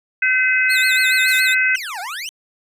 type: harmonic tone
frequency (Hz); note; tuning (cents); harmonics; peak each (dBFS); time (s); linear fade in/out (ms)
511; C5; -41; 3 / 4 / 5; -17 / -18 / -19; 0.22-1.76; 5
type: tone with vibrato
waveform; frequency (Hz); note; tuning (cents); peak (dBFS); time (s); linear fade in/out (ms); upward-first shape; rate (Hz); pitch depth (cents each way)
sawtooth; 3951; B7; 0; -18; 0.69-1.55; 20; sine; 7.1; 160
type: noise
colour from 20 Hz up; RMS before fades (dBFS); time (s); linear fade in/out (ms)
violet; -26; 1.28-1.4; 0
type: exponential two-way sweep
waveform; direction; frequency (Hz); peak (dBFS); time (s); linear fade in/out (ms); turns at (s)
25% pulse; down then up; 3152 to 692 to 3152; -22; 1.75-2.29; 0; 2
effects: resampled to 32000 Hz